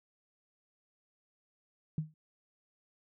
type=tone with exponential decay; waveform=sine; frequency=155.56 Hz; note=D#3; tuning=in tune; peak=-27 dBFS; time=1.98-2.14 s; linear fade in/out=2 ms; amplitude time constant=33 ms; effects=none